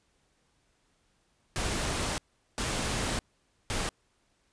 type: noise bursts at uneven times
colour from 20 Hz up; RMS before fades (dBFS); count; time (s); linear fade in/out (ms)
pink; -31; 3; 1.56-2.18 / 2.58-3.19 / 3.7-3.89; 0
effects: pink hiss -71 dBFS RMS until 4.52 s + resampled to 22050 Hz